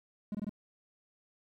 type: tone bursts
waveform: triangle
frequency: 207.7 Hz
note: G#3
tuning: in tune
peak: -31 dBFS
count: 4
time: 0.32-0.494 s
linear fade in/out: 2 ms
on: 27 ms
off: 22 ms
effects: 12-bit